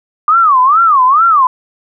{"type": "tone with vibrato", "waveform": "sine", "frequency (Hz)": 1174.7, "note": "D6", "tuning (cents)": 0, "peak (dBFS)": -5, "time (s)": [0.28, 1.47], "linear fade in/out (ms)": 2, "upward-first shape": "sine", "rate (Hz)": 2.3, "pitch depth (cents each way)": 270, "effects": []}